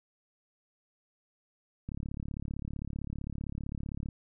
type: click train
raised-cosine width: 5 ms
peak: -25 dBFS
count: 79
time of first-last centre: 1.89-4.087 s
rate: 35.5 Hz
effects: none

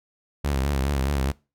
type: tone with vibrato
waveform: sawtooth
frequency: 69 Hz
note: C#2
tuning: 7 cents flat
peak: -18 dBFS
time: 0.44-1.32 s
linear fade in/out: 10 ms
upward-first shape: sine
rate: 4.8 Hz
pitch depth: 87 cents each way
effects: noise-tail reverb RT60 0.3 s tail -23 dB re dry

